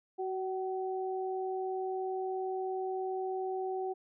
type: tone pair together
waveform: sine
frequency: 375.5 / 758.4 Hz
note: F#4 / F#5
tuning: +26 / +43 cents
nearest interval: octave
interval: 1217 cents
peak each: -34 / -37 dBFS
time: 0.18-3.94 s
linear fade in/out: 20 ms
effects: none